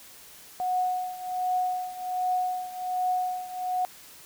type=tone with tremolo; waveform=sine; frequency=733 Hz; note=F#5; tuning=16 cents flat; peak=-22 dBFS; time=0.6-3.85 s; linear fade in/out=0 ms; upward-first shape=triangle; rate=1.3 Hz; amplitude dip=85%; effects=white hiss -49 dBFS RMS until 4.25 s